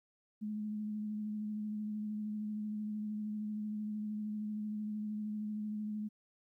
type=tone with vibrato; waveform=sine; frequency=211.9 Hz; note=G#3; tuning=35 cents sharp; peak=-36 dBFS; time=0.41-6.09 s; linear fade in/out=20 ms; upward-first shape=sine; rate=13 Hz; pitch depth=19 cents each way; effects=13-bit